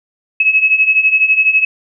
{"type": "beating tone pair", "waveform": "sine", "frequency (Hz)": [2566, 2578], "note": ["E7", "E7"], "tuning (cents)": [-47, -39], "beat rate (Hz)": 12, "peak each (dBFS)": [-14, -10], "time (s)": [0.4, 1.65], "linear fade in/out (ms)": 5, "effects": []}